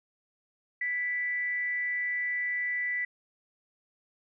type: tone with frequency modulation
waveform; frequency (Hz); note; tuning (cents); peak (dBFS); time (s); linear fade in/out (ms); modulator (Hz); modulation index
sine; 1975.5; B6; 0; -28; 0.81-3.05; 5; 311; 0.23
effects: none